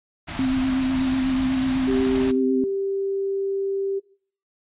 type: band-stop noise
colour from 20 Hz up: pink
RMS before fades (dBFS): -31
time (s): 0.27-2.32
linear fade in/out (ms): 20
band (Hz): 360 to 580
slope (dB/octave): 96
type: tone with vibrato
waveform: sine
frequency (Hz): 261.2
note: C4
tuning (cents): -3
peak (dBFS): -19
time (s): 0.39-2.64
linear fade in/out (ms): 2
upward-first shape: sine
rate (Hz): 8.1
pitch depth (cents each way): 22
type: tone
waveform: sine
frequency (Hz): 392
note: G4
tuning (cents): 0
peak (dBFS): -22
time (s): 1.87-4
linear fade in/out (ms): 20
effects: noise-tail reverb RT60 0.5 s tail -20 dB re dry + resampled to 8000 Hz